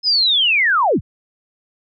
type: linear sweep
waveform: sine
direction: down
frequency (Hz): 5160 to 30.53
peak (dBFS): -12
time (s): 0.03-1.01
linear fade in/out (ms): 50
effects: none